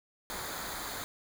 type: noise with comb filter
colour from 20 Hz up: pink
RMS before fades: -39 dBFS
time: 0.3-1.04 s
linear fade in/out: 0 ms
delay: 0.36 ms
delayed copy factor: -0.65
effects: none